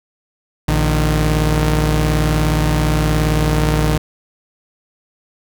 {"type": "tone pair together", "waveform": "sawtooth", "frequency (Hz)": [57.35, 153.1], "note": ["A#1", "D#3"], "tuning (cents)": [-28, -28], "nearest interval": "octave + perfect fourth", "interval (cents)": 1700, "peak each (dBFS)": -12, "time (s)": [0.68, 3.98], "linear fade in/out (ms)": 5, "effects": []}